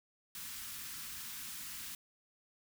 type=band-stop noise; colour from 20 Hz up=white; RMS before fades=-45 dBFS; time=0.35-1.95 s; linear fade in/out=2 ms; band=280 to 1100 Hz; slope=24 dB/octave; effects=none